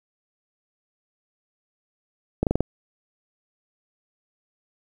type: slowing click train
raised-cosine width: 2 ms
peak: -7 dBFS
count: 5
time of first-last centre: 2.43-2.606 s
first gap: 38 ms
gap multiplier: 1.1
effects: 8-bit